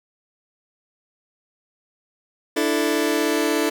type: chord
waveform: sawtooth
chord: D suspended second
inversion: none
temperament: just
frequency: 293.7 / 330.4 / 440.5 Hz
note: D4 / E4 / A4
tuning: 0 / +4 / +2 cents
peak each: -19 dBFS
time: 2.56-3.7 s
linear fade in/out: 10 ms
effects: none